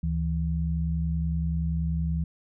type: tone pair together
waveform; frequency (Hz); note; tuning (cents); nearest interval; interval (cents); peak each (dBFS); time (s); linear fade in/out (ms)
sine; 72.8 / 163.43; D2 / E3; -15 / -15; octave + major second; 1400; -27; 0.03-2.24; 5
effects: none